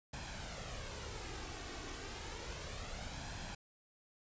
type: noise with flanger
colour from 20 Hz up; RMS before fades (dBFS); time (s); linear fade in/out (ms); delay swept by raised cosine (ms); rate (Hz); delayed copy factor
pink; -45; 0.13-3.55; 5; 1.2 to 2.7; 0.31; +0.5
effects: resampled to 16000 Hz